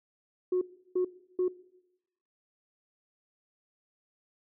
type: tone bursts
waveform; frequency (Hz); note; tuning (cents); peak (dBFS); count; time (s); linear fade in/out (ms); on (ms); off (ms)
sine; 365; F#4; -24; -23; 3; 0.52-1.482; 5; 94; 340
effects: noise-tail reverb RT60 0.9 s tail -20 dB re dry + tanh soft clip ceiling -21 dBFS